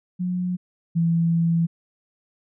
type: tone pair in turn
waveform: sine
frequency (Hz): 180.3 / 167.1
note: F#3 / E3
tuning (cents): -45 / +24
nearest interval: minor second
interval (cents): 131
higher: first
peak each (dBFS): -22 / -17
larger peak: second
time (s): 0.19-0.57 / 0.95-1.67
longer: second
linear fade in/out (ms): 20
effects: none